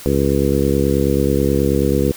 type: harmonic tone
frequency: 69.3 Hz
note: C#2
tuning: in tune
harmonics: 1 / 2 / 3 / 4 / 5 / 6 / 7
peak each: -21 / -21 / -21 / -21 / -21 / -21 / -21 dBFS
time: 0.06-2.12 s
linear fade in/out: 0 ms
effects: white hiss -36 dBFS RMS until 2.16 s